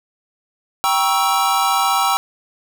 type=chord; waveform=square; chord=G diminished seventh; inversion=none; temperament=equal with one note detuned; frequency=784 / 950.3 / 1108.7 / 1318.5 Hz; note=G5 / Bb5 / Db6 / Fb6; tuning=0 / +33 / 0 / 0 cents; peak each=-20 / -22 / -23 / -20 dBFS; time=0.84-2.17 s; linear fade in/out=0 ms; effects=none